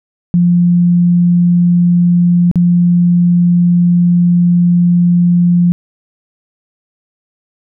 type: tone with dropouts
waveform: sine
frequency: 174.8 Hz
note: F3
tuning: 2 cents sharp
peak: -6 dBFS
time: 0.34-5.72 s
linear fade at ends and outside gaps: 0 ms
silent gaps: 2.514-2.557 s
effects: none